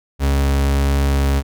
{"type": "tone", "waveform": "40% pulse", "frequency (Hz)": 69.3, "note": "C#2", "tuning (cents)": 0, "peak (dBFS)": -13, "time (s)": [0.19, 1.43], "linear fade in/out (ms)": 50, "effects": []}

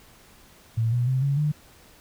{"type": "tone with pitch steps", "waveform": "sine", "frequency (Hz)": [113.5, 121.65, 130.38, 139.73, 149.76], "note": ["A#2", "B2", "C3", "C#3", "D3"], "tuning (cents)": [-46, -26, -6, 14, 34], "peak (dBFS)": -20, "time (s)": [0.77, 1.52], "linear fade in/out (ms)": 10, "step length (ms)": 150, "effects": ["pink hiss -53 dBFS RMS until 2 s"]}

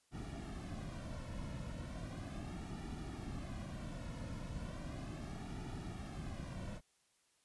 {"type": "noise with flanger", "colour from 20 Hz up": "brown", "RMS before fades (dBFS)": -45, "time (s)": [0.11, 6.81], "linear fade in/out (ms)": 50, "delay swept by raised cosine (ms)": [1.9, 2.54], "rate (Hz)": 0.36, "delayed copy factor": -0.7, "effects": ["white hiss -75 dBFS RMS until 7.44 s", "resampled to 24000 Hz"]}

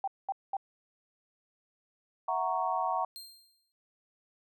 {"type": "tone bursts", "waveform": "sine", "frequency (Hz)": 784, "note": "G5", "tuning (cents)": 0, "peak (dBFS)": -29, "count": 3, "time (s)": [0.04, 0.568], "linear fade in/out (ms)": 2, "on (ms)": 36, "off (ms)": 210}
{"type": "chord", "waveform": "sine", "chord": "F# dominant seventh", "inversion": "third", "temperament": "equal", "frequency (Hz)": [659.3, 740, 932.3, 1108.7], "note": ["E5", "F#5", "A#5", "C#6"], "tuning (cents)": [0, 0, 0, 0], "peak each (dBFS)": [-37, -32, -33, -34], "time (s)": [2.28, 3.05], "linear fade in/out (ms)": 5}
{"type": "tone with exponential decay", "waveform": "sawtooth", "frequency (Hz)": 4186, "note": "C8", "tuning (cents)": 0, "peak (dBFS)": -38, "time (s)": [3.16, 3.72], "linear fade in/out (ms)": 0, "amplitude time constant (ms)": 120}
{"effects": []}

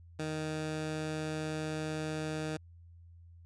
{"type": "tone", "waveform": "15% pulse", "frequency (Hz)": 155.56, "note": "D#3", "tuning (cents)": 0, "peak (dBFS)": -28, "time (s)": [0.19, 2.57], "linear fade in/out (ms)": 5, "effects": ["added 85 Hz sine -52 dBFS peak until 3.45 s", "resampled to 22050 Hz"]}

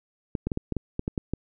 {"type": "clicks", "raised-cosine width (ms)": 3, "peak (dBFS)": -14, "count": 10, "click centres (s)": [0.352, 0.47, 0.518, 0.574, 0.723, 0.767, 0.994, 1.079, 1.178, 1.336], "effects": []}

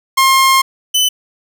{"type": "tone pair in turn", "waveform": "sawtooth", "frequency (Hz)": [1066, 3015], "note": ["C6", "F#7"], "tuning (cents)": [32, 32], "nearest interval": "octave + tritone", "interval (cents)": 1800, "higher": "second", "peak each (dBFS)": [-4, -7], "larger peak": "first", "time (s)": [[0.17, 0.62], [0.94, 1.09]], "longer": "first", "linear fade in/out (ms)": 10, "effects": []}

